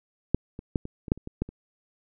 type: clicks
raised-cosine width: 3 ms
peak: -7 / -24 / -11 / -23 / -24 / -8 / -30 / -23 / -13 / -27 dBFS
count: 10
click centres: 0.346 / 0.591 / 0.758 / 0.854 / 1.082 / 1.119 / 1.176 / 1.274 / 1.42 / 1.49 s
effects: none